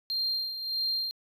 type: tone with tremolo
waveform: triangle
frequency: 4187 Hz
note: C8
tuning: in tune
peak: -24 dBFS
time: 0.1-1.11 s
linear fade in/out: 0 ms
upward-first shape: sine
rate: 1.6 Hz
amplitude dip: 65%
effects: tanh soft clip ceiling -22 dBFS